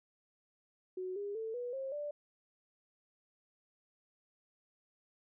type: tone with pitch steps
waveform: sine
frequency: 370 / 405.8 / 445.1 / 488.2 / 535.5 / 587.3 Hz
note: F#4 / G#4 / A4 / B4 / C5 / D5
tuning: 0 / -40 / +20 / -20 / +40 / 0 cents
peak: -37 dBFS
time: 0.97-2.11 s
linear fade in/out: 5 ms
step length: 190 ms
effects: none